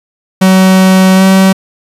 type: tone with pitch glide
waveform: 45% pulse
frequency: 188.2 to 190.83 Hz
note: F#3 to G3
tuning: +30 to -46 cents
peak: -3 dBFS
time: 0.41-1.53 s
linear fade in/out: 10 ms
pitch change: +24 cents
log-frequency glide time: 1.15-1.23 s
effects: resampled to 32000 Hz